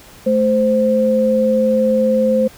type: tone pair together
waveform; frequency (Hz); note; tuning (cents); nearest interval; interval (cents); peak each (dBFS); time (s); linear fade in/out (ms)
sine; 218 / 520; A3 / C5; -16 / -11; octave + minor third; 1505; -16 / -13; 0.26-2.48; 10
effects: pink hiss -42 dBFS RMS until 2.57 s